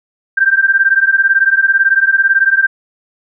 sine beating tone pair, 1568 / 1586 Hz, G6 / G6, 0 / +20 cents, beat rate 18 Hz, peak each -11 dBFS, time 0.37-2.67 s, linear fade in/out 10 ms, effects none

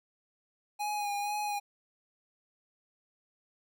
square tone with vibrato, 825 Hz, G#5, 12 cents flat, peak -32 dBFS, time 0.79-1.6 s, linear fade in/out 20 ms, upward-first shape sine, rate 2.1 Hz, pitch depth 27 cents each way, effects none

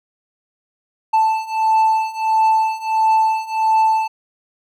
triangle beating tone pair, 880 / 881.5 Hz, A5 / A5, 0 / +3 cents, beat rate 1.5 Hz, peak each -16 / -14 dBFS, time 1.13-4.08 s, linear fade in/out 10 ms, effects none

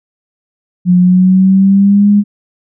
sine tone with pitch glide, 179.4 to 204.9 Hz, F3 to G#3, +47 to -23 cents, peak -4 dBFS, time 0.85-2.24 s, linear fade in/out 50 ms, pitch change +230 cents, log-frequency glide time 0.99-2.09 s, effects none

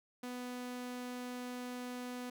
sawtooth tone, 247.9 Hz, B3, 7 cents sharp, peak -37 dBFS, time 0.23-2.3 s, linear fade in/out 5 ms, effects none

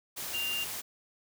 sine tone in noise, 2794 Hz, F7, in tune, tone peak -31 dBFS, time 0.33-0.65 s, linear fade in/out 20 ms, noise white, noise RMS -38 dBFS, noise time 0.16-0.82 s, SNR +4 dB, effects none

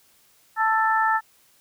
harmonic tone, 441.6 Hz, A4, 6 cents sharp, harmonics 2 / 3 / 4, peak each -21 / -23 / -24 dBFS, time 0.56-1.21 s, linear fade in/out 50 ms, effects white hiss -59 dBFS RMS until 1.6 s

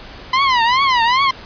sawtooth tone with vibrato, 1009 Hz, B5, 37 cents sharp, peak -8 dBFS, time 0.33-1.31 s, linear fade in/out 5 ms, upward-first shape triangle, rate 2.5 Hz, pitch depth 200 cents each way, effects pink hiss -36 dBFS RMS until 1.45 s + resampled to 11025 Hz

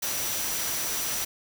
sine tone in noise, 5870 Hz, F#8, 15 cents flat, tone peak -35 dBFS, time 0.02-1.25 s, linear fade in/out 10 ms, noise white, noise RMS -30 dBFS, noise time 0.02-1.25 s, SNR -8 dB, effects none

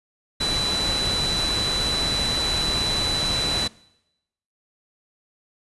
sine tone in noise, 3978 Hz, B7, 12 cents sharp, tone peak -23 dBFS, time 0.4-3.68 s, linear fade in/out 10 ms, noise pink, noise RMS -27 dBFS, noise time 0.4-3.68 s, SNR +1 dB, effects noise-tail reverb RT60 0.9 s tail -22 dB re dry + resampled to 24000 Hz

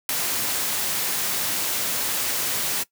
white noise with ADSR envelope, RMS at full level -19 dBFS, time 0.09-2.84 s, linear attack 3 ms, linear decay 4 ms, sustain -6 dB, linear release 17 ms, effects noise-tail reverb RT60 0.1 s tail -20 dB re dry + high-pass 100 Hz 12 dB/octave

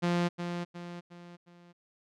sawtooth tone with echo, 174.1 Hz, F3, 5 cents flat, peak -22 dBFS, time 0.02-0.29 s, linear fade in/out 20 ms, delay 360 ms, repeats 4, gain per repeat -7 dB, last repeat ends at 1.73 s, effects low-pass 5000 Hz 12 dB/octave

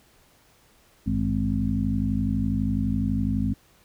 harmonic tone with a mistuned harmonic, 52 Hz, G#1, 3 cents sharp, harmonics 1 / 2 / 3 / 4 / 5, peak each -30 / -28 / -32 / -26 / -28 dBFS, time 1.06-3.54 s, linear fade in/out 10 ms, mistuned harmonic 2, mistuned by -110 cents, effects pink hiss -59 dBFS RMS until 3.84 s

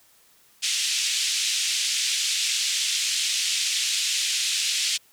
pink band-pass noise, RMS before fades -25 dBFS, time 0.62-4.98 s, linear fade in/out 20 ms, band 2700 to 8200 Hz, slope 24 dB/octave, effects white hiss -58 dBFS RMS until 5.12 s

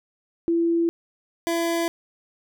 sine / 25% pulse tone pair in turn, 336.2 / 336.2 Hz, E4 / E4, +34 / +34 cents, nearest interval unison, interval 0 cents, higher neither, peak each -18 dBFS, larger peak neither, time 0.48-0.89 / 1.47-1.88 s, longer neither, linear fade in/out 0 ms, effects none

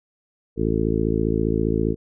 harmonic tone, 55 Hz, A1, in tune, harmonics 1 / 2 / 3 / 4 / 5 / 6 / 7 / 8, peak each -27 / -27 / -27 / -27 / -27 / -27 / -27 / -27 dBFS, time 0.56-1.96 s, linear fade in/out 50 ms, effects none

